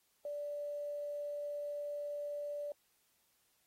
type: tone with quantisation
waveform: sine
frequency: 583 Hz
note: D5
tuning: 13 cents flat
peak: -38 dBFS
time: 0.25-2.72 s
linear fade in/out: 2 ms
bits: 11
effects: white hiss -75 dBFS RMS until 3.66 s + AAC 48 kbps